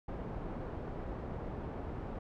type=low-pass noise; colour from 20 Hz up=pink; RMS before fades=-41 dBFS; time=0.08-2.19 s; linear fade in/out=5 ms; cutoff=830 Hz; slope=12 dB/octave; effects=none